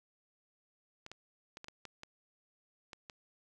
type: clicks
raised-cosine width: 0.2 ms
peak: -29 dBFS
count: 9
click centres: 1.064 / 1.116 / 1.571 / 1.644 / 1.684 / 1.853 / 2.034 / 2.932 / 3.098 s
effects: none